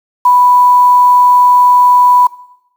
sine tone with quantisation, 988 Hz, B5, in tune, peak -4 dBFS, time 0.25-2.27 s, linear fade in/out 5 ms, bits 5, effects noise-tail reverb RT60 0.8 s tail -19 dB re dry

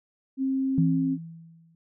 sine tone with pitch glide, 266.5 to 268 Hz, C4 to C4, +32 to +42 cents, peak -23 dBFS, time 0.37-1.18 s, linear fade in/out 50 ms, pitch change +10 cents, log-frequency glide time 0.88-0.95 s
sine tone with exponential decay, 164.81 Hz, E3, in tune, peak -18 dBFS, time 0.78-1.75 s, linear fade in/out 2 ms, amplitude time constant 210 ms
effects none

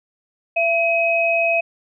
sine tone pair together, 672.2 / 2538 Hz, E5 / D#7, +34 / +34 cents, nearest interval octave + major seventh, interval 2300 cents, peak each -18 dBFS, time 0.56-1.61 s, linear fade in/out 10 ms, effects none

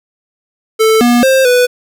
square tone with pitch steps, 440.7 / 240.9 / 529 / 494.4 Hz, A4 / B3 / C5 / B4, +3 / -43 / +19 / +2 cents, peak -7 dBFS, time 0.79-1.67 s, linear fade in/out 20 ms, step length 220 ms, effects none

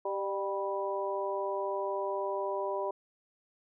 harmonic tone with a mistuned harmonic, 196 Hz, G3, in tune, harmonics 2 / 3 / 4 / 5, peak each -35 / -35 / -41 / -36 dBFS, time 0.05-2.91 s, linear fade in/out 5 ms, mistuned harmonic 3, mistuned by +29 cents, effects none

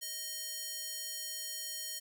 square tone with high-pass filter, 622.3 Hz, D#5, in tune, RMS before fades -41 dBFS, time 0.01-2 s, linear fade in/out 20 ms, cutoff 5000 Hz, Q 0.74, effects none

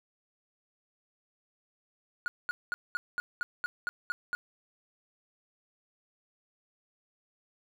triangle tone bursts, 1442 Hz, F#6, 45 cents flat, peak -27 dBFS, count 10, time 2.26-4.35 s, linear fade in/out 0 ms, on 20 ms, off 210 ms, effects none

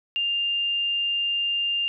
sine tone, 2800 Hz, F7, 4 cents sharp, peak -22 dBFS, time 0.16-1.88 s, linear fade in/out 0 ms, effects none

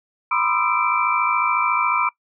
sine tone cluster, 982 / 1036 / 1219 / 1327 / 2338 Hz, B5 / C6 / D#6 / E6 / D7, -10 / -17 / -36 / +11 / -8 cents, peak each -24 dBFS, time 0.31-2.09 s, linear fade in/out 5 ms, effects noise-tail reverb RT60 0.1 s tail -21 dB re dry

